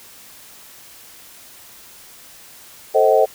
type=chord; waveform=sine; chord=A diminished seventh; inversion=none; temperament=just; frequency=440 / 528 / 633.6 / 760.3 Hz; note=A4 / C5 / Eb5 / Gb5; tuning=0 / +16 / +31 / +47 cents; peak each=-16 / -16 / -16 / -18 dBFS; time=2.94-3.26 s; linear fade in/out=20 ms; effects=white hiss -43 dBFS RMS until 3.34 s